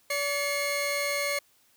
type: tone pair together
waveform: sawtooth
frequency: 572.6 / 2162 Hz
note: D5 / C#7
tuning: -44 / -44 cents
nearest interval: octave + major seventh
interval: 2300 cents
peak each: -26 dBFS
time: 0.1-1.39 s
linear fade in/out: 5 ms
effects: white hiss -64 dBFS RMS until 1.76 s